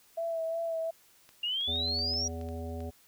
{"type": "tone with vibrato", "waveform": "sine", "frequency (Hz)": 659.3, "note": "E5", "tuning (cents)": 0, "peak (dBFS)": -30, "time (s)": [0.17, 0.91], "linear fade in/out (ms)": 10, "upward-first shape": "sine", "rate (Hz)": 2.8, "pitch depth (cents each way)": 26}
{"type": "clicks", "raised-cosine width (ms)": 0.2, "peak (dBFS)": -36, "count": 9, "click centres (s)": [1.291, 1.61, 1.758, 1.882, 1.989, 2.136, 2.413, 2.488, 2.805]}
{"type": "exponential sweep", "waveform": "sine", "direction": "up", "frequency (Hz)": [2796, 5800], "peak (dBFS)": -29, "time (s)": [1.43, 2.28], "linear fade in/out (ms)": 5}
{"type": "harmonic tone", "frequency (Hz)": 82.41, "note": "E2", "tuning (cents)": 0, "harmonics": [1, 3, 5, 7, 9], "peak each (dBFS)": [-37, -42, -44, -45, -47], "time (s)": [1.67, 2.91], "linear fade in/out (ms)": 20}
{"effects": ["white hiss -62 dBFS RMS until 3.07 s"]}